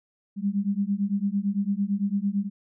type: beating tone pair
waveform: sine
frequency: 196 / 204.9 Hz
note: G3 / G#3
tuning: 0 / -23 cents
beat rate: 8.9 Hz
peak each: -26 dBFS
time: 0.36-2.5 s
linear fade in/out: 50 ms
effects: none